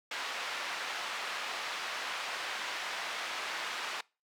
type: band-pass noise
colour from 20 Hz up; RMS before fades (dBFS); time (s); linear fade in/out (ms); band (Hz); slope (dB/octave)
pink; -38; 0.11-4.01; 5; 980 to 3900; 12
effects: noise-tail reverb RT60 0.3 s tail -24 dB re dry